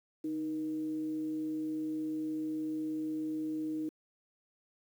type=tone with frequency modulation; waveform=sine; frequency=311.1 Hz; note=D#4; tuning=in tune; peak=-32 dBFS; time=0.24-3.89 s; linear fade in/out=5 ms; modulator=164 Hz; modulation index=0.28; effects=high-pass 200 Hz 12 dB/octave + 10-bit